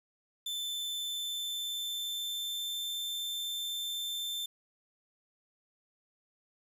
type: tone with pitch glide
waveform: 40% pulse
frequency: 3531 to 3556 Hz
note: A7 to A7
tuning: +5 to +18 cents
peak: -33 dBFS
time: 0.46-4.46 s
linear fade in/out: 5 ms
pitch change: +13 cents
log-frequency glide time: 1.02-2.88 s
effects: 10-bit